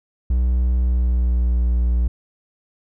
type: tone with pitch glide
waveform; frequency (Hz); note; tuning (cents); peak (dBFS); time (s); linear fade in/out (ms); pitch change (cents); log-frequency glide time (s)
triangle; 61.74 to 59.88; B1 to A#1; 0 to +47; -13; 0.3-2.08; 5; -53; 0.8-1.62
effects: none